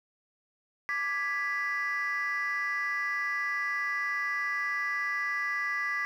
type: chord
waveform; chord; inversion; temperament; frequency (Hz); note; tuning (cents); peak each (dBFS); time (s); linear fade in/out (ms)
sine; G# diminished; second; equal; 1174.7 / 1661.2 / 1975.5; D6 / G#6 / B6; 0 / 0 / 0; -34 / -33 / -29; 0.89-6.05; 0
effects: tanh soft clip ceiling -24 dBFS + 10-bit